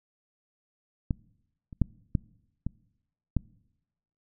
clicks, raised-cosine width 5 ms, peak -14 / -30 / -10 / -12 / -18 / -12 dBFS, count 6, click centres 1.108 / 1.728 / 1.817 / 2.152 / 2.666 / 3.367 s, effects noise-tail reverb RT60 0.9 s tail -24 dB re dry

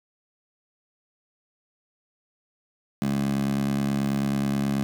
15% pulse tone with high-pass filter, 69.3 Hz, C#2, in tune, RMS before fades -25 dBFS, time 3.02-4.83 s, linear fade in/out 0 ms, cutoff 180 Hz, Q 3.3, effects none

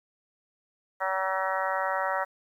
harmonic tone, 190 Hz, F#3, 46 cents sharp, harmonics 3 / 4 / 5 / 6 / 7 / 8 / 9 / 10, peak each -32 / -33 / -32 / -37 / -33 / -37 / -41 / -35 dBFS, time 1-2.25 s, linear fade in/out 20 ms, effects 10-bit

